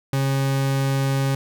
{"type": "tone", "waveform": "40% pulse", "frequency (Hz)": 136.1, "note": "C#3", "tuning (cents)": -31, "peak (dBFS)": -18, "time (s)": [0.13, 1.35], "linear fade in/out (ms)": 2, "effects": []}